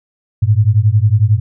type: beating tone pair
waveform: sine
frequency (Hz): 101 / 112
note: G#2 / A2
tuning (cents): -48 / +31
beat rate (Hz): 11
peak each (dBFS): -11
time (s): 0.42-1.4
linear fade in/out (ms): 10
effects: none